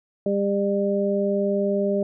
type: harmonic tone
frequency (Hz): 200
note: G3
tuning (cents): +35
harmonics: 1 / 2 / 3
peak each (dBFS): -24 / -24 / -24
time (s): 0.26-2.03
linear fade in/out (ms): 2
effects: none